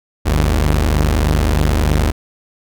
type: tone pair together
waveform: sawtooth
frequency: 49.51 / 75.9 Hz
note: G1 / D#2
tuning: +18 / -42 cents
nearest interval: perfect fifth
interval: 740 cents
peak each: -11 dBFS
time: 0.25-2.12 s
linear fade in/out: 20 ms
effects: none